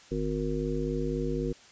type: harmonic tone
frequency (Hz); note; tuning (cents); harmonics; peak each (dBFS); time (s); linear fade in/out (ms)
51.91; G#1; 0; 1 / 3 / 5 / 7 / 9; -34 / -34 / -34 / -34 / -34; 0.11-1.53; 10
effects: white hiss -54 dBFS RMS until 1.71 s + resampled to 16000 Hz